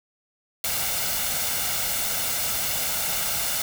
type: noise with comb filter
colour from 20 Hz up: white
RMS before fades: -26 dBFS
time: 0.64-3.62 s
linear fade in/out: 2 ms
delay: 1.4 ms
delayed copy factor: +0.55
effects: none